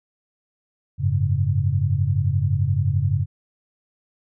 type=chord; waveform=sine; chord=F# suspended second; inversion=none; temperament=just; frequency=92.5 / 104.06 / 138.75 Hz; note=F#2 / G#2 / C#3; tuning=0 / +4 / +2 cents; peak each=-22 dBFS; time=0.98-3.26 s; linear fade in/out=50 ms; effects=none